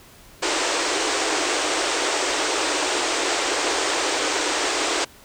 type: band-pass noise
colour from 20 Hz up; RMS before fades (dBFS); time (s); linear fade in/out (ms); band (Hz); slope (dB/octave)
pink; -23; 0.42-5.05; 10; 290 to 8700; 96
effects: pink hiss -48 dBFS RMS until 5.24 s